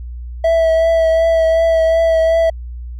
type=tone with vibrato; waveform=triangle; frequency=654 Hz; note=E5; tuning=14 cents flat; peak=-8 dBFS; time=0.44-2.5 s; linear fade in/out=5 ms; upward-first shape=triangle; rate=2.7 Hz; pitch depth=23 cents each way; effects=added 60 Hz sine -25 dBFS peak until 2.99 s